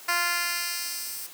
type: tone with high-pass filter sweep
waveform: 10% pulse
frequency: 347.4 Hz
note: F4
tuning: 9 cents flat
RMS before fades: -29 dBFS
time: 0.08-1.27 s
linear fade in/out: 10 ms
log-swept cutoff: 990 to 9600 Hz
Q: 0.7
effects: white hiss -46 dBFS RMS until 1.33 s + high-pass 200 Hz 12 dB/octave